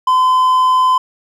triangle tone, 1022 Hz, C6, 41 cents flat, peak -7 dBFS, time 0.07-0.98 s, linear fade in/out 5 ms, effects none

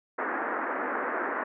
white band-pass noise, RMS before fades -31 dBFS, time 0.18-1.44 s, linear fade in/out 10 ms, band 240 to 1800 Hz, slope 48 dB/octave, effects none

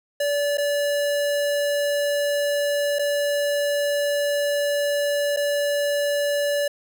square tone with dropouts, 577 Hz, D5, 31 cents flat, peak -21 dBFS, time 0.2-6.68 s, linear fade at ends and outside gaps 5 ms, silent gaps 0.573-0.581 / 2.987-2.992 / 5.364-5.37 s, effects none

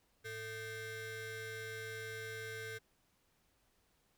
30% pulse ring-modulated tone, 554.4 Hz, C#5, in tune, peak -37 dBFS, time 0.24-2.79 s, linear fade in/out 20 ms, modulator 1000 Hz, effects pink hiss -75 dBFS RMS until 4.17 s

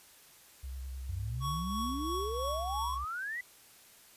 sine tone with vibrato, 65.41 Hz, C2, in tune, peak -38 dBFS, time 0.63-3.05 s, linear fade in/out 10 ms, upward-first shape square, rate 9.7 Hz, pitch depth 28 cents each way
sine exponential sweep, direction up, 84.5 to 2021 Hz, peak -35 dBFS, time 1.09-3.41 s, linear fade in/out 5 ms
square tone with tremolo, 1116 Hz, C#6, 11 cents sharp, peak -34 dBFS, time 1.4-2.99 s, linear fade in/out 50 ms, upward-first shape triangle, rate 3 Hz, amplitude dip 55%
effects white hiss -58 dBFS RMS until 4.16 s + resampled to 32000 Hz

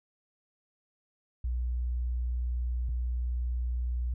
sine tone pair in turn, 60.8 / 60.8 Hz, B1 / B1, -26 / -26 cents, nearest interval unison, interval 0 cents, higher neither, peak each -28 dBFS, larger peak neither, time 1.44-2.89 / 2.89-4.14 s, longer first, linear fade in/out 5 ms, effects none

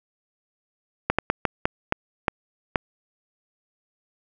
slowing click train, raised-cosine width 0.5 ms, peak -4 dBFS, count 8, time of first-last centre 1.1-2.758 s, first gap 86 ms, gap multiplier 1.33, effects none

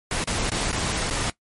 pink noise with dropouts, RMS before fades -25 dBFS, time 0.11-1.3 s, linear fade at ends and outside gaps 2 ms, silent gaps 0.241-0.273 / 0.498-0.517 / 0.716-0.727 / 1.1-1.108 s, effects noise-tail reverb RT60 0.1 s tail -18 dB re dry + MP3 48 kbps

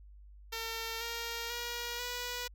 5% pulse tone with pitch steps, 453.9 / 465.3 / 477 / 489 Hz, A#4 / A#4 / A#4 / B4, -46 / -3 / +40 / -17 cents, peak -25 dBFS, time 0.52-2.48 s, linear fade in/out 10 ms, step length 490 ms, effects added 50 Hz sine -51 dBFS peak until 2.54 s

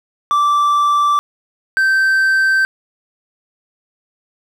triangle tone pair in turn, 1168 / 1554.6 Hz, D6 / G6, -10 / -15 cents, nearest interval perfect fourth, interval 495 cents, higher second, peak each -9 dBFS, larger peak neither, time 0.31-1.19 / 1.77-2.65 s, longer neither, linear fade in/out 0 ms, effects none

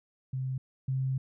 sine tone pair in turn, 130.81 / 132.1 Hz, C3 / C3, 0 / +17 cents, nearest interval unison, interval 17 cents, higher second, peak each -30 / -27 dBFS, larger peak second, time 0.33-0.58 / 0.88-1.18 s, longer second, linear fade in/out 5 ms, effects none

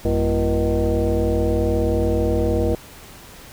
sine tone with frequency modulation, 193.6 Hz, G3, 21 cents flat, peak -16 dBFS, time 0.05-2.75 s, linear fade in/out 2 ms, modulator 142 Hz, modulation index 2.8, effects pink hiss -42 dBFS RMS until 3.52 s

